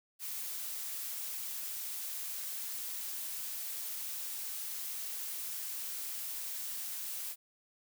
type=noise; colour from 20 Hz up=blue; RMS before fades=-40 dBFS; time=0.19-7.36 s; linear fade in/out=50 ms; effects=none